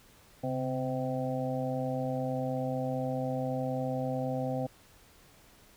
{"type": "harmonic tone with a mistuned harmonic", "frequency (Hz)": 129.2, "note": "C3", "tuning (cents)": -21, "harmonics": [1, 2, 4, 5, 6], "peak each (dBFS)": [-35, -35, -35, -39, -39], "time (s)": [0.43, 4.67], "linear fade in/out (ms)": 10, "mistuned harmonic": 1, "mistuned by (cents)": 69, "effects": ["pink hiss -59 dBFS RMS until 5.76 s"]}